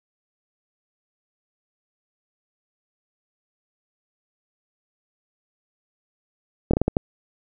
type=slowing click train; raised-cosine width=2 ms; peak=-5 dBFS; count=6; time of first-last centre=6.71-6.969 s; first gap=25 ms; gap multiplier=1.37; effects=none